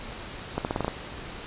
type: accelerating click train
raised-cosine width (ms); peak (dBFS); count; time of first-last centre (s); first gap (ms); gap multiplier
1; -12; 7; 0.58-0.881; 69; 0.87
effects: pink hiss -39 dBFS RMS until 1.46 s + resampled to 8000 Hz

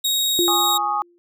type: tone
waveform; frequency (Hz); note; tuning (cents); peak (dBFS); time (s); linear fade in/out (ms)
sawtooth; 3772; A#7; +20; -15; 0.04-0.78; 10
type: tone with exponential decay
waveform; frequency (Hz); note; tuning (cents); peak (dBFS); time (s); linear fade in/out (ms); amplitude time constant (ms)
sine; 347.2; F4; -10; -16; 0.39-1.18; 0; 170
type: chord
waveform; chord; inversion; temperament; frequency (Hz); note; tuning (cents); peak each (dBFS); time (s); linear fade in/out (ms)
sine; Ab suspended fourth; none; equal; 830.6 / 1108.7 / 1244.5; Ab5 / Db6 / Eb6; 0 / 0 / 0; -22 / -27 / -23; 0.48-1.02; 0
effects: none

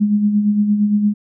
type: tone with tremolo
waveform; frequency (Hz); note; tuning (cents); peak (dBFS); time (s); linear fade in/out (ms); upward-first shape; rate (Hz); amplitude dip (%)
sine; 207.7; G#3; 0; -10; 0-1.14; 20; sine; 8.7; 50
effects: none

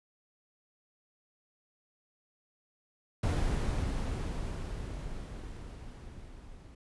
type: noise with level ramp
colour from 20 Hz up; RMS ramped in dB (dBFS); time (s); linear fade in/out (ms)
brown; -28 to -51; 3.23-6.75; 5
effects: resampled to 24000 Hz

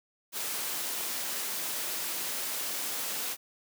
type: high-pass noise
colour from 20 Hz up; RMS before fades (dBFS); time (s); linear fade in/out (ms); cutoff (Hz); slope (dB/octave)
white; -34; 0.32-3.37; 50; 220; 12
effects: none

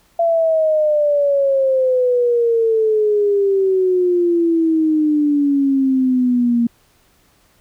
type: exponential sweep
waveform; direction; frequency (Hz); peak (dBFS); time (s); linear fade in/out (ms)
sine; down; 679 to 233.1; -12; 0.19-6.67; 5
effects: pink hiss -56 dBFS RMS until 7.6 s

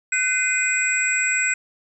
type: tone cluster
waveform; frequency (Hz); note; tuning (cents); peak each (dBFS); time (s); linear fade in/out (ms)
sine; 1507 / 2067 / 2471 / 7700; F#6 / C7 / D#7 / B8; +31 / -22 / -13 / -45; -24; 0.12-1.54; 5
effects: 9-bit

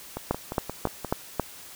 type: two click trains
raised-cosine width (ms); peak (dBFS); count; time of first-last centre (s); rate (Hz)
1; -17 / -9; 6 / 5; 0.17-1.047 / 0.31-1.397; 5.7 / 3.68
effects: white hiss -45 dBFS RMS until 1.75 s

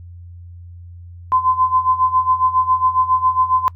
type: tone with tremolo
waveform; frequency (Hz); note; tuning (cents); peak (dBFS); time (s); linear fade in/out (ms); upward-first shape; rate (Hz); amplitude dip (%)
sine; 1026; C6; -34; -10; 1.32-3.68; 0; sine; 7.3; 80
effects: noise-tail reverb RT60 0.1 s tail -24 dB re dry + added 87 Hz sine -34 dBFS peak until 3.75 s

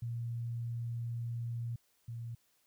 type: tone pair in turn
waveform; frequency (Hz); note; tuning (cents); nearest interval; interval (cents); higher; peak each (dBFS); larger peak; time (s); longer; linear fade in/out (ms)
sine; 117.6 / 116.79; A#2 / A#2; +16 / +4; unison; 12; first; -35 / -39; first; 0.02-1.76 / 2.08-2.35; first; 5
effects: white hiss -73 dBFS RMS until 2.66 s

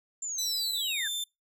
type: linear sweep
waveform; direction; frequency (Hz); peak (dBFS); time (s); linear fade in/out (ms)
sine; down; 7330 to 1568; -32; 0.22-1.08; 5
type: tone with pitch glide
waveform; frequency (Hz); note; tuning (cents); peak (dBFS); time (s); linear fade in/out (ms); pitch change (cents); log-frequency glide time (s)
sawtooth; 3970 to 3557; B7 to A7; +8 to +18; -28; 0.38-1.24; 5; -190; 0.76-1.08
effects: noise-tail reverb RT60 0.2 s tail -24 dB re dry

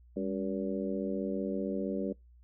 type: harmonic tone with a mistuned harmonic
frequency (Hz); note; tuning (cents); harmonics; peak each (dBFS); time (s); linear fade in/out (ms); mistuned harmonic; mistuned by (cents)
95.4; G2; -47; 2 / 3 / 4 / 5 / 6; -35 / -37 / -38 / -39 / -40; 0.16-2.13; 10; 2; +83
effects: noise-tail reverb RT60 0.2 s tail -25 dB re dry + added 60 Hz sine -55 dBFS peak until 2.43 s

